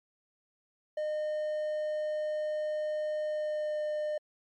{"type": "tone with pitch glide", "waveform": "triangle", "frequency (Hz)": [610, 605.1], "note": ["D#5", "D#5"], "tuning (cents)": [-34, -48], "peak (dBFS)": -28, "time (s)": [0.97, 4.18], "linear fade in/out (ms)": 5, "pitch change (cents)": -14, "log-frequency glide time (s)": [3.24, 3.84], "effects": ["MP3 48 kbps"]}